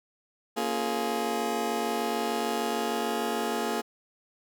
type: chord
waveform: 20% pulse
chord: Bb minor seventh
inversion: none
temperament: just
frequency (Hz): 233.1 / 279.7 / 349.6 / 419.5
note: Bb3 / Db4 / F4 / Ab4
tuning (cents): 0 / +16 / +2 / +17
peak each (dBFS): -27 / -33 / -30 / -27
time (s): 0.56-3.82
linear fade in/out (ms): 20
effects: none